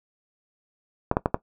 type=clicks; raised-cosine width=1 ms; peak=-6 dBFS; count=4; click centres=1.114 / 1.169 / 1.259 / 1.344 s; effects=noise-tail reverb RT60 0.1 s tail -17 dB re dry